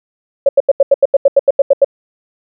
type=tone bursts; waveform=sine; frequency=554.4 Hz; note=C#5; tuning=in tune; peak=-3 dBFS; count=13; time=0.46-1.846 s; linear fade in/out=5 ms; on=30 ms; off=83 ms; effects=none